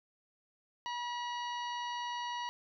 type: harmonic tone with a mistuned harmonic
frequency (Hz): 965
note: B5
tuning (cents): -40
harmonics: 1 / 2 / 3 / 4 / 5 / 6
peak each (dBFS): -37 / -45 / -45 / -51 / -52 / -55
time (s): 0.86-2.49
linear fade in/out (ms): 0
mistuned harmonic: 5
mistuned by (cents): -120
effects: none